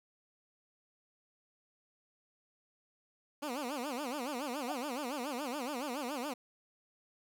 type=tone with vibrato; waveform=15% pulse; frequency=268.4 Hz; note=C4; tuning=44 cents sharp; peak=-30 dBFS; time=3.42-6.34 s; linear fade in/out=10 ms; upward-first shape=sine; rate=7.1 Hz; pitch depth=220 cents each way
type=tone with exponential growth; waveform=sine; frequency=740 Hz; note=F#5; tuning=in tune; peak=-33 dBFS; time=4.6-4.72 s; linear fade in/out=5 ms; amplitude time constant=26 ms
effects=none